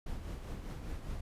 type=noise with tremolo; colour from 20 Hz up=brown; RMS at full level=-39 dBFS; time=0.06-1.21 s; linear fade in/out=5 ms; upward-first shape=triangle; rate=5 Hz; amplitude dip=50%; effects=resampled to 32000 Hz